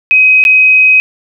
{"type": "tone with dropouts", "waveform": "sine", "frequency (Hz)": 2526, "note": "D#7", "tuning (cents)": 26, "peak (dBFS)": -3, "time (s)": [0.11, 1], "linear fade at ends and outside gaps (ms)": 0, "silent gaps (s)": [0.44, 0.451], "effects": []}